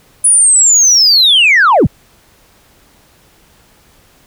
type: linear sweep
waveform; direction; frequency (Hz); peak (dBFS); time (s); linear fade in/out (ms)
sine; down; 9956 to 58.27; -3; 0.24-1.87; 10
effects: tanh soft clip ceiling -2 dBFS + pink hiss -48 dBFS RMS until 4.26 s